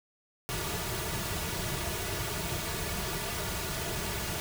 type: noise with comb filter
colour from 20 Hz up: pink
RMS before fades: -34 dBFS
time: 0.49-4.4 s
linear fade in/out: 0 ms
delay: 3.8 ms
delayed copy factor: -0.7
effects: none